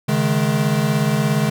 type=chord; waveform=square; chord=C# suspended second; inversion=none; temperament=equal with one note detuned; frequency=138.59 / 155.56 / 211.6 Hz; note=C#3 / D#3 / G#3; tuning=0 / 0 / +33 cents; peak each=-21 dBFS; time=0.08-1.5 s; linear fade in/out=10 ms; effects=none